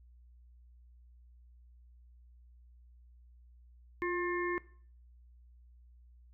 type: harmonic tone with a mistuned harmonic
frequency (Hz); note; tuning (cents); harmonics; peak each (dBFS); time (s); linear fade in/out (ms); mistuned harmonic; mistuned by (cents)
355.9; F4; +33; 1 / 3 / 5 / 6; -33 / -38 / -40 / -41; 4.02-4.58; 0; 1; -28
effects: noise-tail reverb RT60 0.5 s tail -19 dB re dry + added 60 Hz sine -56 dBFS peak until 6.33 s